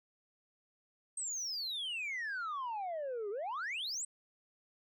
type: exponential two-way sweep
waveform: sine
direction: down then up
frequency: 8440 to 392 to 8440 Hz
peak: -34 dBFS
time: 1.17-4.05 s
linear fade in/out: 5 ms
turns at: 3.3 s
effects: tanh soft clip ceiling -35 dBFS